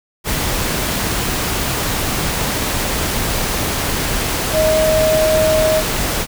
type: tone in noise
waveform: sine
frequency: 628 Hz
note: D#5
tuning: 16 cents sharp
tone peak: -12 dBFS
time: 4.52-5.83 s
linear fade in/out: 50 ms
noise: pink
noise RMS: -19 dBFS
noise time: 0.24-6.27 s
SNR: +4 dB
effects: none